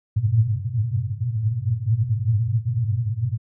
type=band-pass noise; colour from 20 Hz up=white; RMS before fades=-22 dBFS; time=0.16-3.38 s; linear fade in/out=10 ms; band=100 to 120 Hz; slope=96 dB/octave; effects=none